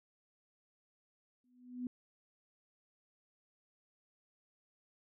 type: tone with exponential growth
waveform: sine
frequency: 248.4 Hz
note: B3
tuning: 10 cents sharp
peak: -34 dBFS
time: 1.44-1.87 s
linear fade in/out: 2 ms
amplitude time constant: 93 ms
effects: none